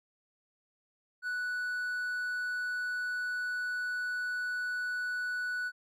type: tone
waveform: triangle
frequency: 1480 Hz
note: F#6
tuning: in tune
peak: -30 dBFS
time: 1.22-5.72 s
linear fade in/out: 50 ms
effects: none